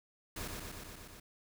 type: noise with echo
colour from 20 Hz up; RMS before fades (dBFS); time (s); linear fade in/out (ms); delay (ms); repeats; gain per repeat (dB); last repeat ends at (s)
pink; -41; 0.36-0.48; 5; 120; 6; -2; 1.2
effects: none